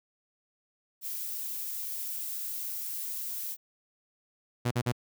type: noise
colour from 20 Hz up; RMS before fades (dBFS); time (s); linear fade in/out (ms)
violet; -36; 1.01-3.57; 50
type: tone bursts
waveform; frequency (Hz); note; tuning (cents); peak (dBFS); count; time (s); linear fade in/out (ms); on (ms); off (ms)
sawtooth; 121.3; B2; -31; -22; 3; 4.65-4.922; 10; 62; 43
effects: none